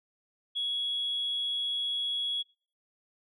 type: tone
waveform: sine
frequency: 3345 Hz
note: G#7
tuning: 12 cents sharp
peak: -28 dBFS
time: 0.55-2.43 s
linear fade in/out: 20 ms
effects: noise-tail reverb RT60 0.4 s tail -24 dB re dry + tanh soft clip ceiling -24 dBFS